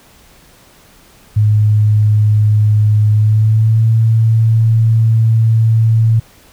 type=tone with pitch glide; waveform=sine; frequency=106.1 to 112.41 Hz; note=G#2 to A2; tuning=+38 to +38 cents; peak=-7 dBFS; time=1.36-6.2 s; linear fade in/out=10 ms; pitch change=+100 cents; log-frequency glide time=3.11-3.87 s; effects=pink hiss -45 dBFS RMS until 6.52 s